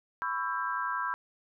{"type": "chord", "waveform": "sine", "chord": "C# half-diminished seventh", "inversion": "third", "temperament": "just", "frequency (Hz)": [997.9, 1108.7, 1330.5, 1596.6], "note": ["B5", "C#6", "E6", "G6"], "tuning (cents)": [18, 0, 16, 31], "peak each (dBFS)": [-34, -37, -35, -35], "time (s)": [0.22, 1.14], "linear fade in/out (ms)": 0, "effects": []}